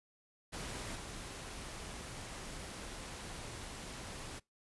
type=noise with level steps; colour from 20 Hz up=pink; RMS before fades=-43 / -46 dBFS; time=0.52-4.4 s; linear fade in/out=20 ms; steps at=0.95 s; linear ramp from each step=5 ms; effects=noise-tail reverb RT60 0.2 s tail -24 dB re dry + resampled to 24000 Hz